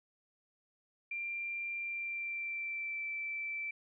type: tone with pitch glide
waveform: sine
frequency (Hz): 2375 to 2329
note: D7 to D7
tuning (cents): +19 to -15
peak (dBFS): -36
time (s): 1.11-3.71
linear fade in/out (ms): 5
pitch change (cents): -34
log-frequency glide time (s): 1.78-3.05
effects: none